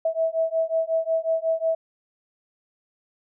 sine beating tone pair, 648 / 653.5 Hz, E5 / E5, -30 / -15 cents, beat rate 5.5 Hz, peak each -24 / -24 dBFS, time 0.05-1.75 s, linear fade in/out 5 ms, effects none

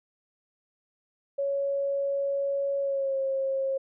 sine tone with pitch glide, 557 to 538.3 Hz, C#5 to C5, +8 to +49 cents, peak -25 dBFS, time 1.38-3.78 s, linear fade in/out 10 ms, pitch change -59 cents, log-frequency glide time 2.8-3.18 s, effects none

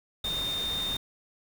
sine tone in noise, 3645 Hz, A#7, 40 cents flat, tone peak -29 dBFS, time 0.24-0.97 s, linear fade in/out 5 ms, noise pink, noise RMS -38 dBFS, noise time 0.24-0.97 s, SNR +6 dB, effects none

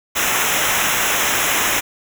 pink noise with comb filter, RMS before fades -18 dBFS, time 0.15-1.81 s, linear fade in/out 20 ms, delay 0.22 ms, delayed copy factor -0.9, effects none

